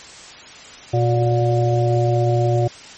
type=harmonic tone with a mistuned harmonic; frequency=120 Hz; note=B2; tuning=49 cents flat; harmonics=1 / 3 / 5 / 6; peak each=-16 / -21 / -23 / -24 dBFS; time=0.93-2.68 s; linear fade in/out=10 ms; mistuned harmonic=5; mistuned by=-49 cents; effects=white hiss -39 dBFS RMS until 2.97 s + MP3 32 kbps